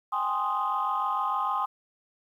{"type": "chord", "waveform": "sine", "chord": "Ab major seventh", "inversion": "third", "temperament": "equal", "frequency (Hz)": [784, 830.6, 1046.5, 1244.5], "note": ["G5", "Ab5", "C6", "Eb6"], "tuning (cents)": [0, 0, 0, 0], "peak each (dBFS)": [-33, -32, -28, -29], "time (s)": [0.12, 1.66], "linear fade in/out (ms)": 10, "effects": ["tanh soft clip ceiling -18 dBFS", "10-bit"]}